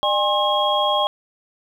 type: tone cluster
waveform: sine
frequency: 600 / 814 / 1066 / 3285 Hz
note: D5 / G#5 / C6 / G#7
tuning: +37 / -35 / +32 / -20 cents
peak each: -22 dBFS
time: 0.03-1.07 s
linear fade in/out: 0 ms
effects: 8-bit